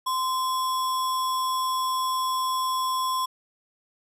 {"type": "tone with sample-and-hold", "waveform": "sine", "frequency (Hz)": 1036, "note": "C6", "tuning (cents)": -17, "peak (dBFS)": -23, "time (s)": [0.06, 3.26], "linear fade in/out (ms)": 10, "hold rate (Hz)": 4410, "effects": ["resampled to 32000 Hz"]}